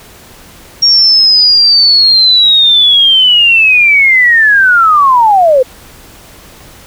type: linear sweep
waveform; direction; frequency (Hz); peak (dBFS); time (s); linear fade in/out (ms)
sine; down; 5588 to 492.8; -3; 0.82-5.63; 10
effects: pink hiss -36 dBFS RMS until 6.86 s